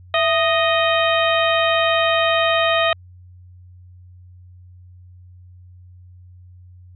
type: harmonic tone with a mistuned harmonic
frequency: 622 Hz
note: D#5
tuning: 1 cent flat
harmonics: 1 / 2 / 3 / 4 / 5 / 6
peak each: -18 / -21 / -23 / -24 / -25 / -26 dBFS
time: 0.14-2.93 s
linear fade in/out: 2 ms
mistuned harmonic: 1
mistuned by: +110 cents
effects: added 90 Hz sine -41 dBFS peak until 6.95 s